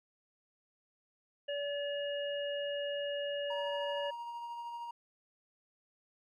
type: harmonic tone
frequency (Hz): 573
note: D5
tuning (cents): -43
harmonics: 1 / 3 / 5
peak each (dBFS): -35 / -45 / -42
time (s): 1.48-4.11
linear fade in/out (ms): 10
type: tone with tremolo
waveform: triangle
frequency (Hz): 943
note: A#5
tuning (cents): +20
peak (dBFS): -37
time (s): 3.5-4.91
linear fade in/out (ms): 5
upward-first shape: sine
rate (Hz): 13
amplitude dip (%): 30
effects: none